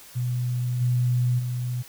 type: tone with level steps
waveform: sine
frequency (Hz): 123.47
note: B2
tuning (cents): 0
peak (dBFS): -23 / -19 / -25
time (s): 0.15-1.83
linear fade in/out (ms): 20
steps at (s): 0.8 / 1.38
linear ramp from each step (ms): 20
effects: white hiss -47 dBFS RMS until 1.88 s